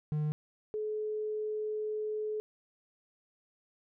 triangle / sine tone pair in turn, 151.3 / 427.9 Hz, D#3 / A4, -48 / -48 cents, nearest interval octave + tritone, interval 1800 cents, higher second, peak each -27 / -32 dBFS, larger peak first, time 0.12-0.32 / 0.74-2.4 s, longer second, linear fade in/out 0 ms, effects none

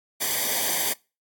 white noise with comb filter, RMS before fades -25 dBFS, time 0.2-0.94 s, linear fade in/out 20 ms, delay 0.74 ms, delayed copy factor -0.85, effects noise-tail reverb RT60 0.3 s tail -24 dB re dry + AAC 64 kbps

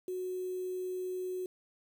sine tone with quantisation, 367.5 Hz, F#4, 12 cents flat, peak -34 dBFS, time 0.08-1.46 s, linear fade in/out 2 ms, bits 9, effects none

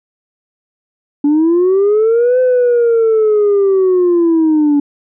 sine linear two-way sweep, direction up then down, 284.7 to 512 to 284.7 Hz, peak -6 dBFS, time 1.24-4.8 s, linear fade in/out 5 ms, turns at 2.4 s, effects tanh soft clip ceiling -6 dBFS

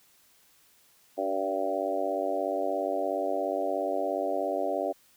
harmonic tone with a mistuned harmonic, 97 Hz, G2, 18 cents flat, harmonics 3 / 4 / 5 / 6 / 7 / 8, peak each -36 / -35 / -36 / -31 / -32 / -37 dBFS, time 1.17-4.93 s, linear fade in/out 20 ms, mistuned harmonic 4, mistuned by -21 cents, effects white hiss -62 dBFS RMS until 5.16 s

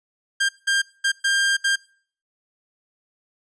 sawtooth tone bursts at uneven times, 1597 Hz, G6, 32 cents sharp, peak -14 dBFS, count 5, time 0.4-0.49 / 0.67-0.82 / 1.04-1.12 / 1.24-1.57 / 1.64-1.76 s, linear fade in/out 10 ms, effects noise-tail reverb RT60 0.5 s tail -23 dB re dry + resampled to 22050 Hz

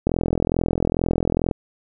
click train, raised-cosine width 2 ms, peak -6 dBFS, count 62, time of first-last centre 0.07-1.512 s, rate 42.3 Hz, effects none

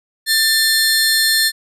sawtooth tone pair together, 1782 / 4242 Hz, A6 / C8, +22 / +23 cents, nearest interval octave + minor third, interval 1501 cents, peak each -12 dBFS, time 0.26-1.52 s, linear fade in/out 50 ms, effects resampled to 32000 Hz

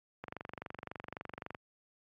click train, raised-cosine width 0.5 ms, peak -26 dBFS, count 32, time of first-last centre 0.24-1.548 s, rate 23.7 Hz, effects high-pass 80 Hz 12 dB/octave + AAC 64 kbps

